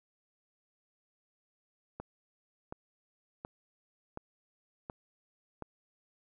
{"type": "click train", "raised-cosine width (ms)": 1, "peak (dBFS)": -26, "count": 6, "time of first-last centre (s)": [2, 5.623], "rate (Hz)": 1.38, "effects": []}